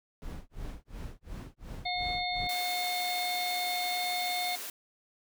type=noise with tremolo; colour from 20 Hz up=brown; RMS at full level=-38 dBFS; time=0.22-2.47 s; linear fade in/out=0 ms; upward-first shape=sine; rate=2.8 Hz; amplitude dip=100%
type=harmonic tone; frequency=720 Hz; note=F#5; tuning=47 cents flat; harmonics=1 / 3 / 5 / 6; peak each=-33 / -36 / -37 / -38 dBFS; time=1.85-4.56 s; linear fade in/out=10 ms
type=high-pass noise; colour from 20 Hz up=white; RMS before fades=-40 dBFS; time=2.49-4.7 s; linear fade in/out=2 ms; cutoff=230 Hz; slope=48 dB/octave
effects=none